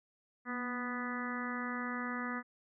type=harmonic tone with a mistuned harmonic; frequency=246.9 Hz; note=B3; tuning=in tune; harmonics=1 / 2 / 3 / 4 / 5 / 6 / 7 / 8; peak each=-39 / -48 / -50 / -47 / -42 / -46 / -44 / -45 dBFS; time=0.45-2.43 s; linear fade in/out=50 ms; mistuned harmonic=1; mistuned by=-35 cents; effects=none